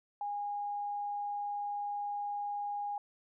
sine tone, 819 Hz, G#5, 24 cents flat, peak -34 dBFS, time 0.21-2.98 s, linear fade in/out 2 ms, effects none

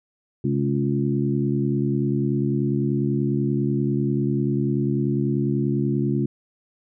harmonic tone with a mistuned harmonic, 70.2 Hz, C#2, 22 cents sharp, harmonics 2 / 3 / 4 / 5, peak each -23 / -25 / -26 / -27 dBFS, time 0.44-6.26 s, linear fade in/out 5 ms, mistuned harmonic 2, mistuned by -82 cents, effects none

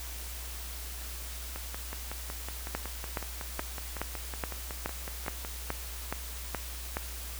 two click trains, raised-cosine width 0.5 ms, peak -23 / -16 dBFS, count 22 / 11, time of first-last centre 1.56-5.449 / 2.75-6.969 s, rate 5.4 / 2.37 Hz, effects added 60 Hz sine -40 dBFS peak until 7.39 s + white hiss -43 dBFS RMS until 7.39 s

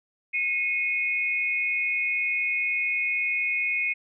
sine tone pair together, 2169 / 2489 Hz, C#7 / D#7, -38 / 0 cents, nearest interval major second, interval 238 cents, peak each -26 dBFS, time 0.33-3.94 s, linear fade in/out 20 ms, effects none

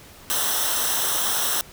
white noise with comb filter, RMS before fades -23 dBFS, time 0.3-1.61 s, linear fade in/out 0 ms, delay 0.43 ms, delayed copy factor -0.75, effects pink hiss -46 dBFS RMS until 1.72 s

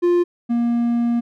triangle tone pair in turn, 350.3 / 236.4 Hz, F4 / A#3, +5 / +24 cents, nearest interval perfect fifth, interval 681 cents, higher first, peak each -11 / -14 dBFS, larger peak first, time 0.02-0.24 / 0.49-1.21 s, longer second, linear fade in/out 20 ms, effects none

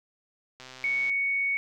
click train, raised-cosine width 0.2 ms, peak -27 dBFS, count 65, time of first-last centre 0.6-1.096 s, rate 129 Hz
sine tone, 2226 Hz, C#7, 7 cents sharp, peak -24 dBFS, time 0.84-1.57 s, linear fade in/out 0 ms
effects none

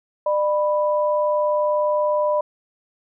sine tone pair together, 599.9 / 987.8 Hz, D5 / B5, +37 / 0 cents, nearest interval major sixth, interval 863 cents, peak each -18 / -23 dBFS, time 0.26-2.41 s, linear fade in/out 5 ms, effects none

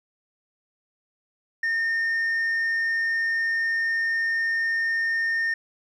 sine tone, 1824 Hz, A#6, 38 cents flat, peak -19 dBFS, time 1.63-5.54 s, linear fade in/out 5 ms, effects tanh soft clip ceiling -21 dBFS + 10-bit

